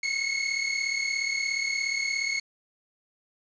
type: tone pair together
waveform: sawtooth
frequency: 2165 / 2202 Hz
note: C#7 / C#7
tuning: -41 / -12 cents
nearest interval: unison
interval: 29 cents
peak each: -26 / -25 dBFS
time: 0.03-2.4 s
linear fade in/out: 5 ms
effects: resampled to 16000 Hz + 8-bit